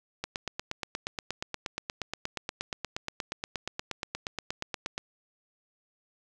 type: click train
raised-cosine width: 0.2 ms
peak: -15 dBFS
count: 41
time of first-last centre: 0.24-4.979 s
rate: 8.44 Hz
effects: none